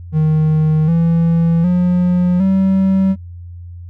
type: tone with pitch steps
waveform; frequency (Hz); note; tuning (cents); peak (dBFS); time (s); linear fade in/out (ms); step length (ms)
triangle; 155.56 / 166.73 / 178.69 / 191.52; D#3 / E3 / F3 / G3; 0 / +20 / +40 / -40; -8; 0.12-3.16; 50; 760
effects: noise-tail reverb RT60 0.1 s tail -23 dB re dry + added 87 Hz sine -29 dBFS peak until 3.89 s